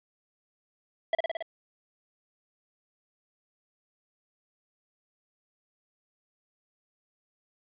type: tone with echo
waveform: square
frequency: 659.3 Hz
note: E5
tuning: in tune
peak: -23 dBFS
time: 1.13-1.15 s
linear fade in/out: 2 ms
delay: 55 ms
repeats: 5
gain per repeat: -2 dB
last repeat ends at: 1.425 s
effects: resampled to 8000 Hz + 9-bit